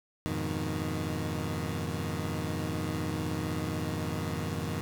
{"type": "chord", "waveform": "20% pulse", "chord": "F half-diminished seventh", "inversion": "none", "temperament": "equal with one note detuned", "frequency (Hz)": [87.86, 103.83, 123.47, 155.56], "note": ["F2", "Ab2", "Cb3", "Eb3"], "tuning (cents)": [11, 0, 0, 0], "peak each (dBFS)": [-31, -34, -34, -30], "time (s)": [0.26, 4.81], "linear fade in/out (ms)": 0, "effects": []}